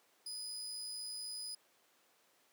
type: tone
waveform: 30% pulse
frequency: 4978 Hz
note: D#8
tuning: in tune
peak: -39 dBFS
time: 0.26-1.55 s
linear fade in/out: 5 ms
effects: pink hiss -70 dBFS RMS until 2.52 s + high-pass 400 Hz 12 dB/octave